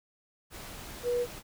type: tone in noise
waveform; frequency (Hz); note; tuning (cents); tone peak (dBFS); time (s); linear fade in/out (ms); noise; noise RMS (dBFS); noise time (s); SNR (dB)
sine; 485.1; B4; -31; -26; 1.03-1.27; 50; pink; -44; 0.5-1.43; +15
effects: none